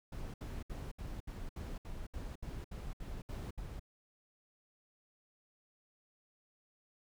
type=noise bursts; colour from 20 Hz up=brown; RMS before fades=-43 dBFS; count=13; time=0.12-3.796 s; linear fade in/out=5 ms; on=220 ms; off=68 ms; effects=none